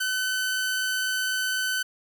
sawtooth tone, 1516 Hz, F#6, 42 cents sharp, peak -21 dBFS, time 0-1.83 s, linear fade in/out 10 ms, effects none

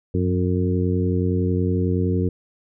harmonic tone with a mistuned harmonic, 90.8 Hz, F#2, 32 cents flat, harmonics 1 / 2 / 3 / 4 / 5, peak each -21 / -24 / -26 / -27 / -28 dBFS, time 0.14-2.29 s, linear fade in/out 5 ms, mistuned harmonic 1, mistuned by +52 cents, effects none

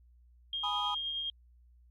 sine tone with tremolo, 3227 Hz, G7, 50 cents sharp, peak -32 dBFS, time 0.53-1.3 s, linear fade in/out 2 ms, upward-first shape triangle, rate 9.6 Hz, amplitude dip 30%
triangle chord, G# minor, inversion none, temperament equal, 830.6 / 987.8 / 1244.5 Hz, G#5 / B5 / D#6, 0 / 0 / 0 cents, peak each -35 dBFS, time 0.63-0.95 s, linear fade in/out 10 ms
effects added 60 Hz sine -58 dBFS peak until 1.9 s + Opus 48 kbps

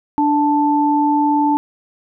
sine tone pair together, 293.7 / 880.1 Hz, D4 / A5, 0 / 0 cents, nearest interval octave + perfect fifth, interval 1900 cents, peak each -15 dBFS, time 0.18-1.57 s, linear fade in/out 0 ms, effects none

